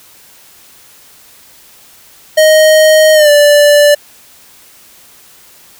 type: tone with pitch glide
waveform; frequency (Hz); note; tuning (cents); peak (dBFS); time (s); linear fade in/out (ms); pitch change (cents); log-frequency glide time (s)
square; 624 to 585.6; D#5 to D5; +5 to -5; -4; 2.37-3.95; 10; -110; 3.14-3.3
effects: white hiss -41 dBFS RMS until 5.79 s